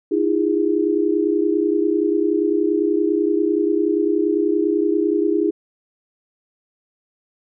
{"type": "tone cluster", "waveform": "sine", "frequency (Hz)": [311, 341.3, 408.4], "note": ["D#4", "F4", "G#4"], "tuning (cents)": [-1, -40, -29], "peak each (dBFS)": -20, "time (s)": [0.11, 5.51], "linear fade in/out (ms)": 10, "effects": []}